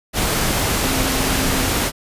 sine tone in noise, 263.1 Hz, C4, 10 cents sharp, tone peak -25 dBFS, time 0.79-1.72 s, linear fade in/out 50 ms, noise pink, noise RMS -19 dBFS, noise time 0.13-1.92 s, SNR -9 dB, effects resampled to 32000 Hz

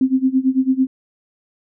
sine tone with tremolo, 261.9 Hz, C4, 2 cents sharp, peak -10 dBFS, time 0.01-0.87 s, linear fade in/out 2 ms, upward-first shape sine, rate 9 Hz, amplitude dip 90%, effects none

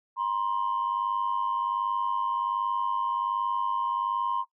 sine tone pair together, 952 / 1053.3 Hz, A#5 / C6, +36 / +11 cents, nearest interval major second, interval 175 cents, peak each -27 dBFS, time 0.16-4.45 s, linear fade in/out 50 ms, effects noise-tail reverb RT60 0.1 s tail -19 dB re dry + tanh soft clip ceiling -20 dBFS

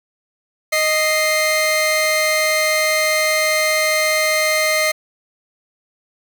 sawtooth tone pair together, 622.3 / 2095 Hz, D#5 / C7, 0 / +2 cents, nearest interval octave + major sixth, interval 2102 cents, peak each -14 dBFS, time 0.72-4.92 s, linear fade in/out 10 ms, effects 8-bit

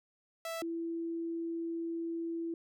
sawtooth / sine tone pair in turn, 659.3 / 333.1 Hz, E5 / E4, 0 / +18 cents, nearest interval octave, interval 1182 cents, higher first, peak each -33 / -34 dBFS, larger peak first, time 0.45-0.62 / 0.62-2.54 s, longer second, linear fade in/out 2 ms, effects none

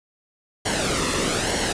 pink noise with flanger, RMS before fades -23 dBFS, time 0.65-1.73 s, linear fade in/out 10 ms, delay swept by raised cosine 0.8 to 1.31 ms, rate 1.1 Hz, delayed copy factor -0.6, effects resampled to 22050 Hz

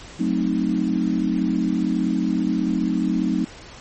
sine chord, F# diminished seventh, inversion none, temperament equal, 185 / 220 / 261.6 / 311.1 Hz, F#3 / A3 / C4 / Eb4, 0 / 0 / 0 / 0 cents, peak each -24 dBFS, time 0.19-3.45 s, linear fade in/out 10 ms, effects pink hiss -41 dBFS RMS until 3.8 s + MP3 32 kbps

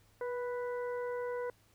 harmonic tone with a mistuned harmonic, 493.9 Hz, B4, in tune, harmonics 1 / 2 / 3 / 4, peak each -35 / -44 / -48 / -53 dBFS, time 0.21-1.5 s, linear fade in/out 2 ms, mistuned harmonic 1, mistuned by -22 cents, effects added 105 Hz sine -68 dBFS peak until 1.74 s + pink hiss -68 dBFS RMS until 1.74 s

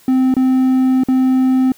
triangle tone with dropouts, 259.4 Hz, C4, 15 cents flat, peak -8 dBFS, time 0.08-1.72 s, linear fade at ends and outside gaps 2 ms, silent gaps 0.341-0.366 / 1.036-1.085 s, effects white hiss -48 dBFS RMS until 1.77 s

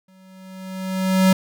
square tone with exponential growth, 188.3 Hz, F#3, 31 cents sharp, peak -11 dBFS, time 0.08-1.33 s, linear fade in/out 5 ms, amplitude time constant 270 ms, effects none

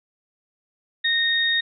sine tone pair together, 1851 / 3715 Hz, A#6 / A#7, -13 / -7 cents, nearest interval octave, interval 1206 cents, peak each -21 / -21 dBFS, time 1.04-1.61 s, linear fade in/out 10 ms, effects none

